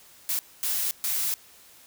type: noise bursts at uneven times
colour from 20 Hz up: blue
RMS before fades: -27 dBFS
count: 3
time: 0.29-0.39 / 0.63-0.91 / 1.04-1.34 s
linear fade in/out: 0 ms
effects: white hiss -53 dBFS RMS until 1.86 s